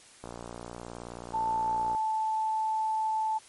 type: click train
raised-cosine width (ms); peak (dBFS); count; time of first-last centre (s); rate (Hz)
1; -26; 102; 0.24-1.949; 59.1
type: tone with pitch glide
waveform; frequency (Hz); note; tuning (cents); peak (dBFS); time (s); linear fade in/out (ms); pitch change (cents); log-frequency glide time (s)
sine; 884 to 874.9; A5 to A5; +8 to -10; -26; 1.33-3.39; 20; -18; 1.52-1.81
effects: white hiss -54 dBFS RMS until 3.48 s + MP3 48 kbps